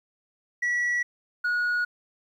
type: tone pair in turn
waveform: sine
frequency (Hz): 1939 / 1452.6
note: B6 / F#6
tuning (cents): -32 / -32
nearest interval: perfect fourth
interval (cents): 500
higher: first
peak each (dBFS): -20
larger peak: neither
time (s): 0.62-1.03 / 1.44-1.85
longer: neither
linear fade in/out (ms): 10
effects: tanh soft clip ceiling -22 dBFS + 10-bit